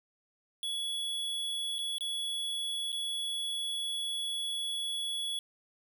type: tone with dropouts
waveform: square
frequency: 3381 Hz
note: G#7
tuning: 30 cents sharp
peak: -33 dBFS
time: 0.63-5.39 s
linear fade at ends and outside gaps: 1 ms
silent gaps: 1.784-1.789 / 1.983-2.008 / 2.92-2.927 s
effects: none